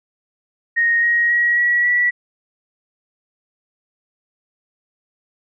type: tone with pitch steps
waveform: sine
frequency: 1864.7 / 1885.3 / 1906.1 / 1927.1 / 1948.4 Hz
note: A#6 / A#6 / A#6 / B6 / B6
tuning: 0 / +19 / +38 / -43 / -24 cents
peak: -13 dBFS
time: 0.76-2.11 s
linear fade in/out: 20 ms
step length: 270 ms
effects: none